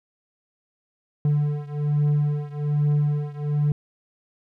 triangle beating tone pair, 146.83 / 148.03 Hz, D3 / D3, 0 / +14 cents, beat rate 1.2 Hz, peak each -20 / -22 dBFS, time 1.25-3.72 s, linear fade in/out 2 ms, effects none

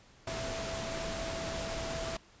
sine tone in noise, 659.3 Hz, E5, in tune, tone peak -39 dBFS, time 0.27-2.17 s, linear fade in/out 5 ms, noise pink, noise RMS -38 dBFS, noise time 0.27-2.17 s, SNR -4 dB, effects pink hiss -60 dBFS RMS until 2.4 s + resampled to 16000 Hz

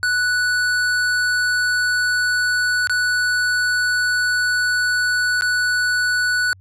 square tone with dropouts, 1480 Hz, F#6, in tune, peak -17 dBFS, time 0.03-6.53 s, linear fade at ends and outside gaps 0 ms, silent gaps 2.872-2.896 / 5.41-5.421 s, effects added 94 Hz sine -44 dBFS peak until 6.6 s + low-pass 9000 Hz 12 dB/octave

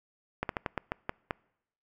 slowing click train, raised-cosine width 0.5 ms, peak -15 dBFS, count 8, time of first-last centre 0.43-1.309 s, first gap 62 ms, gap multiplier 1.23, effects noise-tail reverb RT60 0.8 s tail -26 dB re dry

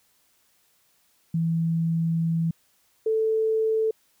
sine tone pair in turn, 164.81 / 441 Hz, E3 / A4, 0 / +4 cents, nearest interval octave + perfect fourth, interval 1704 cents, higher second, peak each -21 / -20 dBFS, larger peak second, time 1.34-2.51 / 3.06-3.91 s, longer first, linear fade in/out 5 ms, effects white hiss -65 dBFS RMS until 4.2 s

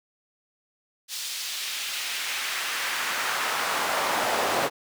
brown noise with high-pass filter sweep, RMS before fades -28 dBFS, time 1.08-4.7 s, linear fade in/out 50 ms, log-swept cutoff 4500 to 590 Hz, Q 1.1, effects none

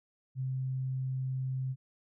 sine tone, 130.81 Hz, C3, in tune, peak -31 dBFS, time 0.35-1.76 s, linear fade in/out 50 ms, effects none

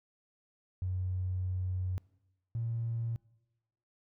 triangle tone pair in turn, 92 / 115.51 Hz, F#2 / A#2, -9 / -15 cents, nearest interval major third, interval 394 cents, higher second, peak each -27 / -28 dBFS, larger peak first, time 0.82-1.98 / 2.55-3.16 s, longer first, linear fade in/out 0 ms, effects noise-tail reverb RT60 1.0 s tail -26 dB re dry + tanh soft clip ceiling -29 dBFS

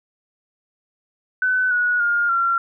sine tone with pitch steps, 1508 / 1460.8 / 1415.2 / 1370.9 Hz, F#6 / F#6 / F6 / F6, +32 / -23 / +23 / -33 cents, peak -16 dBFS, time 1.42-2.58 s, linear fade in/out 2 ms, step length 290 ms, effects none

